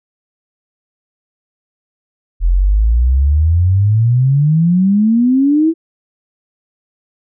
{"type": "exponential sweep", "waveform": "sine", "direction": "up", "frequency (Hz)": [41.2, 333.3], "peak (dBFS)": -8, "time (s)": [2.4, 5.74], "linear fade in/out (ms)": 50, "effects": []}